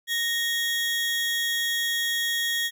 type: tone pair together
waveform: 40% pulse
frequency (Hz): 1864.7 / 3323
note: A#6 / G#7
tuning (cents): 0 / 0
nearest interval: minor seventh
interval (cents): 1000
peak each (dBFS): -26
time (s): 0.07-2.71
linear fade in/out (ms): 50
effects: none